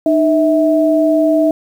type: tone pair together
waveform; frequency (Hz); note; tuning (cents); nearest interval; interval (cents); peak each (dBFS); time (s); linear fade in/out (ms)
sine; 306.4 / 649.2; D#4 / E5; -27 / -27; octave + minor second; 1300; -12; 0.06-1.51; 2
effects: 7-bit